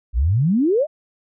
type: exponential sweep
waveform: sine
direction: up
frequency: 51.91 to 653 Hz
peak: -14 dBFS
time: 0.13-0.87 s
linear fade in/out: 50 ms
effects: none